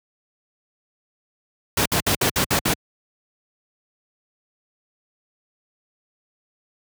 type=noise bursts; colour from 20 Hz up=pink; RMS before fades=-19 dBFS; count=7; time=1.77-2.739 s; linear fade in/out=5 ms; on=87 ms; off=60 ms; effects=high-pass 80 Hz 12 dB/octave